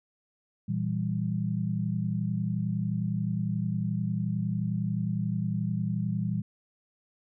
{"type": "chord", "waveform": "sine", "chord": "E diminished", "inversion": "second", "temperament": "equal", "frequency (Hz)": [116.54, 164.81, 196], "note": ["Bb2", "E3", "G3"], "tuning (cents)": [0, 0, 0], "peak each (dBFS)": -31, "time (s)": [0.68, 6.42], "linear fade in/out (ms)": 10, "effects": []}